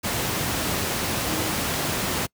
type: tone in noise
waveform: sine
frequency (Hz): 311.1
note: D#4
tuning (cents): 0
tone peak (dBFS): -32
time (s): 1.28-1.57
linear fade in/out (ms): 20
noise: pink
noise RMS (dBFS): -25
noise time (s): 0.03-2.27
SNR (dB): -10
effects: noise-tail reverb RT60 0.1 s tail -26 dB re dry + high-pass 80 Hz 12 dB/octave